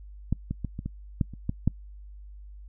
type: clicks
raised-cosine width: 5 ms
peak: -12 / -17 / -18 / -21 / -19 / -11 / -27 / -14 / -9 dBFS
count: 9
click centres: 0.326 / 0.51 / 0.647 / 0.791 / 0.86 / 1.212 / 1.337 / 1.494 / 1.676 s
effects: noise-tail reverb RT60 0.1 s tail -26 dB re dry + added 50 Hz sine -42 dBFS peak until 2.68 s